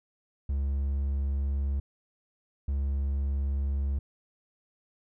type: tone pair in turn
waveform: triangle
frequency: 69.3 / 69.3 Hz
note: C#2 / C#2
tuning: 0 / 0 cents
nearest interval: unison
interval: 0 cents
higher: neither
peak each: -24 dBFS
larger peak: neither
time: 0.49-1.8 / 2.68-3.99 s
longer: neither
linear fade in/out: 5 ms
effects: none